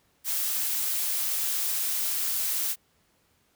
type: noise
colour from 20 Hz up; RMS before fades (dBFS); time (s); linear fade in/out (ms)
blue; -28; 0.24-2.76; 50
effects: pink hiss -67 dBFS RMS until 3.55 s + high-pass 60 Hz 12 dB/octave